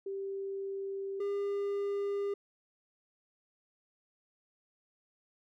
sine / triangle tone pair in turn, 391.6 / 402.1 Hz, G4 / G4, -2 / +44 cents, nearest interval unison, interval 46 cents, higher second, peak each -35 / -29 dBFS, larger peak second, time 0.06-1.2 / 1.2-2.34 s, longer neither, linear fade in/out 5 ms, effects none

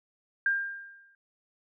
sine tone with exponential decay, 1599 Hz, G6, 34 cents sharp, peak -21 dBFS, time 0.46-1.15 s, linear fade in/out 2 ms, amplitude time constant 150 ms, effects none

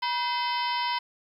harmonic tone with a mistuned harmonic, 513 Hz, C5, 34 cents flat, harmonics 2 / 3 / 4 / 5 / 6 / 7 / 8 / 9 / 10, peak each -27 / -40 / -35 / -41 / -35 / -43 / -42 / -41 / -38 dBFS, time 0.02-0.99 s, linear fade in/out 10 ms, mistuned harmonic 2, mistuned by -100 cents, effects 10-bit

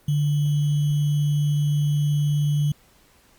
sine tone with sample-and-hold, 146.83 Hz, D3, in tune, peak -18 dBFS, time 0.08-2.72 s, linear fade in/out 5 ms, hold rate 3150 Hz, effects pink hiss -57 dBFS RMS until 3.38 s + Opus 32 kbps

